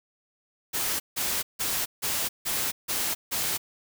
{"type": "noise bursts", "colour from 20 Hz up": "white", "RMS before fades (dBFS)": -28, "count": 7, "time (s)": [0.73, 3.58], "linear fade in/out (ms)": 20, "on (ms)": 270, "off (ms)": 160, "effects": []}